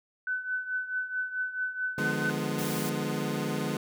sine tone with tremolo, 1507 Hz, F#6, 31 cents sharp, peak -26 dBFS, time 0.27-2.3 s, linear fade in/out 2 ms, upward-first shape triangle, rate 4.6 Hz, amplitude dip 80%
25% pulse chord, D diminished seventh, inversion none, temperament equal with one note detuned, 149.66 / 174.61 / 207.7 / 246.9 Hz, D3 / F3 / Ab3 / Cb4, +33 / 0 / 0 / 0 cents, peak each -30 / -33 / -30 / -32 dBFS, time 1.98-3.77 s, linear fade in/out 2 ms
white noise, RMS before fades -38 dBFS, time 2.58-2.9 s, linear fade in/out 10 ms
effects none

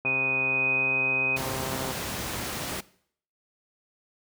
sine tone with pitch glide, 2489 to 2506 Hz, D#7 to D#7, 0 to +12 cents, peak -23 dBFS, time 0.05-1.37 s, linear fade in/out 10 ms, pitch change +12 cents, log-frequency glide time 0.41-1.03 s
click train, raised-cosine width 1 ms, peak -21 dBFS, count 247, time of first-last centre 0.05-1.914 s, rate 132 Hz
pink noise, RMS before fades -32 dBFS, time 1.36-2.81 s, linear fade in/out 10 ms
effects noise-tail reverb RT60 0.6 s tail -20 dB re dry + high-pass 80 Hz 12 dB/octave

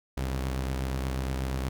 sawtooth tone pair together, 65.12 / 138.59 Hz, C2 / C#3, -8 / 0 cents, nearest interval octave + minor second, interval 1308 cents, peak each -25 / -35 dBFS, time 0.17-1.69 s, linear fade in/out 5 ms, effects none

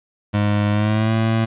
25% pulse tone with pitch glide, 103.5 to 112.22 Hz, G#2 to A2, -5 to +35 cents, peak -12 dBFS, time 0.33-1.46 s, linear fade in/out 20 ms, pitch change +140 cents, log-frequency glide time 0.71-1.15 s, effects resampled to 8000 Hz + 9-bit

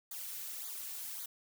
blue noise with flanger, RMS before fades -43 dBFS, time 0.11-1.26 s, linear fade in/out 5 ms, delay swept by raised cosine 0.36 to 3.16 ms, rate 1.8 Hz, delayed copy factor -0.9, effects none

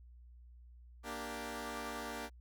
10% pulse chord, G minor, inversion first, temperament equal, 233.1 / 293.7 / 392 Hz, Bb3 / D4 / G4, 0 / 0 / 0 cents, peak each -36 / -37 / -39 dBFS, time 1.03-2.3 s, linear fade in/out 50 ms, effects added 60 Hz sine -54 dBFS peak until 2.4 s

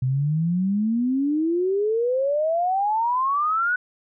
sine exponential sweep, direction up, 125.2 to 1497 Hz, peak -19 dBFS, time 0.02-3.76 s, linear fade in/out 5 ms, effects none

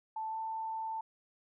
sine tone with pitch glide, 880 to 888.7 Hz, A5 to A5, 0 to +17 cents, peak -35 dBFS, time 0.16-1.01 s, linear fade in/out 5 ms, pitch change +17 cents, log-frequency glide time 0.29-0.37 s, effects none

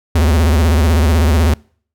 square tone with vibrato, 78.1 Hz, D#2, 7 cents sharp, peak -10 dBFS, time 0.15-1.54 s, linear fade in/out 5 ms, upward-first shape sine, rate 16 Hz, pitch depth 180 cents each way, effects noise-tail reverb RT60 0.5 s tail -26 dB re dry

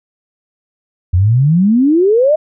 sine exponential sweep, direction up, 84.5 to 638 Hz, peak -7 dBFS, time 1.13-2.36 s, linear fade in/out 10 ms, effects none

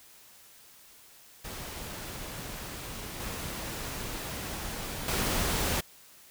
pink noise with level steps, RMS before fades -40 / -37 / -29 dBFS, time 1.44-5.81 s, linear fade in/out 10 ms, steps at 3.2 / 5.08 s, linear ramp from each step 2 ms, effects white hiss -55 dBFS RMS until 6.3 s

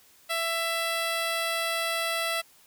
10% pulse tone, 665 Hz, E5, 15 cents sharp, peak -18 dBFS, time 0.29-2.42 s, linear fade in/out 20 ms, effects white hiss -58 dBFS RMS until 2.66 s

